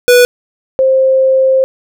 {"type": "tone pair in turn", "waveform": ["square", "sine"], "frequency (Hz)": [490.8, 527.5], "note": ["B4", "C5"], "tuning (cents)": [-11, 14], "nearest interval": "minor second", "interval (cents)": 125, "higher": "second", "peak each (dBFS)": [-4, -6], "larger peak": "first", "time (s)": [[0.08, 0.25], [0.79, 1.64]], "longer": "second", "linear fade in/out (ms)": 0, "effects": []}